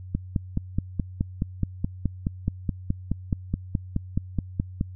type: click train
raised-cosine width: 5 ms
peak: -11 dBFS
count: 23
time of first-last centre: 0.15-4.811 s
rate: 4.72 Hz
effects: added 92 Hz sine -37 dBFS peak until 4.95 s